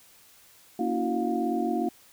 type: tone cluster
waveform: sine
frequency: 234.7 / 282.4 / 327.9 / 364.8 / 710 Hz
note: A#3 / C#4 / E4 / F#4 / F5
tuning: +12 / +32 / -9 / -24 / +28 cents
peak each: -30 / -32 / -30 / -32 / -31 dBFS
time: 0.79-1.89 s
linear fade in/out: 5 ms
effects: white hiss -56 dBFS RMS until 2.12 s